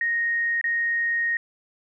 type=tone with dropouts; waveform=sine; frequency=1864.7 Hz; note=A#6; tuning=in tune; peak=-21 dBFS; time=0.01-1.37 s; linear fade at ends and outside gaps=2 ms; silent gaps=0.613-0.641 s; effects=none